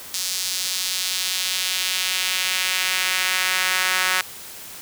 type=tone with high-pass filter sweep; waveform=sawtooth; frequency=185 Hz; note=F#3; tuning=in tune; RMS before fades=-23 dBFS; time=0.14-4.21 s; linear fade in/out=0 ms; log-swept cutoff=5000 to 1600 Hz; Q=1.3; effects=white hiss -38 dBFS RMS until 4.81 s